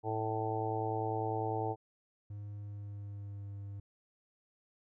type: harmonic tone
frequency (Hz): 110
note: A2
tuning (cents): 0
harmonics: 1 / 3 / 4 / 5 / 6 / 7 / 8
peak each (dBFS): -38 / -41 / -38 / -46 / -45 / -38 / -41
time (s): 0.03-1.76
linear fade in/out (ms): 50
type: tone with pitch glide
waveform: triangle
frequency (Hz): 102.7 to 100.18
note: G#2 to G2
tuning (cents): -19 to +38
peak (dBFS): -39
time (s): 2.3-3.8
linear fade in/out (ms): 5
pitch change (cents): -43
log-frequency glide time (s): 2.56-3.55
effects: none